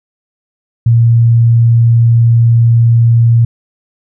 sine tone, 116.54 Hz, A#2, in tune, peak -4 dBFS, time 0.86-3.45 s, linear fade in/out 5 ms, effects none

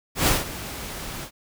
pink noise with ADSR envelope, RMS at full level -18 dBFS, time 0.15-1.31 s, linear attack 120 ms, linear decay 170 ms, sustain -16 dB, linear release 79 ms, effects none

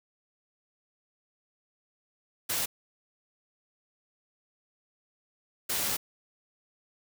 white noise bursts at uneven times, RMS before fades -30 dBFS, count 2, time 2.49-2.66 / 5.69-5.97 s, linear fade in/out 10 ms, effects none

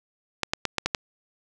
clicks, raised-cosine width 0.2 ms, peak -6 dBFS, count 6, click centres 0.433 / 0.535 / 0.653 / 0.783 / 0.86 / 0.948 s, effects 8-bit

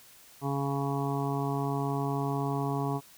harmonic tone, 139.4 Hz, C#3, 10 cents sharp, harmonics 1 / 2 / 3 / 5 / 6 / 7 / 8, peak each -31 / -34 / -36 / -38 / -39 / -39 / -40 dBFS, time 0.41-3.01 s, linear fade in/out 50 ms, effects white hiss -55 dBFS RMS until 3.17 s

